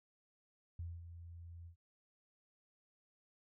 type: tone with ADSR envelope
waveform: sine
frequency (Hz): 85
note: F2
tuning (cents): -46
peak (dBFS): -40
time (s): 0.79-1.76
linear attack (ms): 4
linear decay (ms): 220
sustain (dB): -9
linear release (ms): 97
effects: none